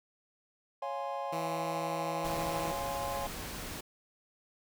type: chord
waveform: triangle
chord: Db major seventh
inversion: none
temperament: equal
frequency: 554.4 / 698.5 / 830.6 / 1046.5 Hz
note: Db5 / F5 / Ab5 / C6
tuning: 0 / 0 / 0 / 0 cents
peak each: -37 / -39 / -37 / -39 dBFS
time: 0.82-3.27 s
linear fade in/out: 5 ms
type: tone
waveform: 10% pulse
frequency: 163.6 Hz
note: E3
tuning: 13 cents flat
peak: -28 dBFS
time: 1.32-2.72 s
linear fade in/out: 10 ms
type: noise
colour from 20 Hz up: pink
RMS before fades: -41 dBFS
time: 2.24-3.81 s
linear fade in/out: 10 ms
effects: none